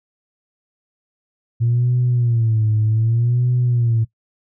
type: tone with vibrato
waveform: sine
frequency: 115.7 Hz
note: A#2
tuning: 13 cents flat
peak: -13 dBFS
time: 1.6-4.05 s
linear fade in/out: 20 ms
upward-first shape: sine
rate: 0.65 Hz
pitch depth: 120 cents each way
effects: noise-tail reverb RT60 0.1 s tail -18 dB re dry + tanh soft clip ceiling -10 dBFS